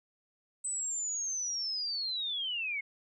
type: linear sweep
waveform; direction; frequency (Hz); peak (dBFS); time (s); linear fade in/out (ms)
sine; down; 8130 to 2141; -32; 0.64-2.81; 10
effects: none